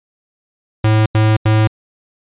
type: tone bursts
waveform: square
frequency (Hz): 108.7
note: A2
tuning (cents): -21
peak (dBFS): -10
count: 3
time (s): 0.84-1.674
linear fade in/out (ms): 5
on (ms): 220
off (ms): 87
effects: resampled to 8000 Hz